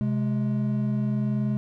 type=tone pair together; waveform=triangle; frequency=130 / 209.7 Hz; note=C3 / G#3; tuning=-11 / +17 cents; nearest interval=minor sixth; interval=828 cents; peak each=-24 / -23 dBFS; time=0.01-1.57 s; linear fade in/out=0 ms; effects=none